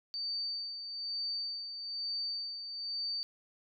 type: tone with tremolo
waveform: sine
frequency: 4596 Hz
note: D8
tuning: 38 cents flat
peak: -33 dBFS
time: 0.14-3.23 s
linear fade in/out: 0 ms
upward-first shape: sine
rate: 1.1 Hz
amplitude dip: 55%
effects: none